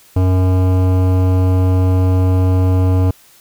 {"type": "tone with hard clipping", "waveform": "sine", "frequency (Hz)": 92.5, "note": "F#2", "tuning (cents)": 0, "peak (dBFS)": -12, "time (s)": [0.16, 3.11], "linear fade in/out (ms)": 5, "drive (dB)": 16, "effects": ["white hiss -47 dBFS RMS until 3.4 s"]}